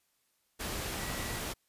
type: tone in noise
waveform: sine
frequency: 1940 Hz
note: B6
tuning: 31 cents flat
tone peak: -46 dBFS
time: 0.98-1.4 s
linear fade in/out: 20 ms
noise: pink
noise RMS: -37 dBFS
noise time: 0.59-1.54 s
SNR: -12 dB
effects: white hiss -75 dBFS RMS until 1.68 s + resampled to 32000 Hz